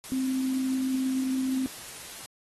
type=tone in noise; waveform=sine; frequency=261.6 Hz; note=C4; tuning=in tune; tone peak=-25 dBFS; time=0.12-1.66 s; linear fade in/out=0 ms; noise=white; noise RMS=-42 dBFS; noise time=0.04-2.26 s; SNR=+14 dB; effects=AAC 32 kbps